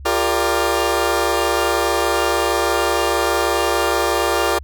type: chord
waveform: 20% pulse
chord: G minor seventh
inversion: third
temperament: equal with one note detuned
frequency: 349.2 / 399.8 / 466.2 / 587.3 Hz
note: F4 / G4 / Bb4 / D5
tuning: 0 / +34 / 0 / 0 cents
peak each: -17 dBFS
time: 0.05-4.59 s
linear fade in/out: 10 ms
effects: added 69 Hz sine -32 dBFS peak until 4.63 s